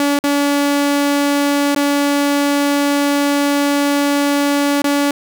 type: tone with dropouts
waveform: sawtooth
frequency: 285.6 Hz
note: D4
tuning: 48 cents flat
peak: -9 dBFS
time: 0-5.11 s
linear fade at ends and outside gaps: 2 ms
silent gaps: 0.19-0.239 / 1.749-1.761 / 4.82-4.842 s
effects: none